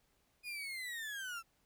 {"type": "linear sweep", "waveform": "35% pulse", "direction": "down", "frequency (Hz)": [2480, 1318.5], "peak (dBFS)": -39, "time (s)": [0.43, 1.43], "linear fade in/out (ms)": 50, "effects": ["pink hiss -75 dBFS RMS until 1.65 s"]}